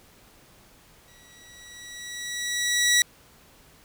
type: tone with exponential growth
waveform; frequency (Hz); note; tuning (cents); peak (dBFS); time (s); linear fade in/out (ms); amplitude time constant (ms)
15% pulse; 1935; B6; -36; -10; 1.08-3.02; 1; 420
effects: pink hiss -55 dBFS RMS until 3.84 s